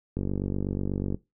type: click train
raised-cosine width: 3 ms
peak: -16 dBFS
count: 48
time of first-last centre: 0.17-1.145 s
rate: 48.2 Hz
effects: noise-tail reverb RT60 0.2 s tail -19 dB re dry